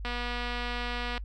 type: click train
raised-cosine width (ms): 0.3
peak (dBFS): -19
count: 274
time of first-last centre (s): 0.05-1.178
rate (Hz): 242
effects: noise-tail reverb RT60 0.1 s tail -24 dB re dry + added 50 Hz sine -35 dBFS peak until 1.24 s